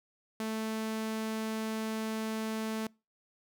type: tone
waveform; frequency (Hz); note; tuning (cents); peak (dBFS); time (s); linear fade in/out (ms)
sawtooth; 220; A3; 0; -29; 0.4-2.87; 2
effects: noise-tail reverb RT60 0.3 s tail -26 dB re dry